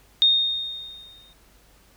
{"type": "tone with exponential decay", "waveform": "sine", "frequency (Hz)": 3688, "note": "A#7", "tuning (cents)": -19, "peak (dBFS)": -12, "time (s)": [0.22, 1.33], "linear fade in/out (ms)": 0, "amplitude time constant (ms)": 240, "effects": ["added 50 Hz sine -57 dBFS peak until 1.96 s", "pink hiss -57 dBFS RMS until 1.96 s"]}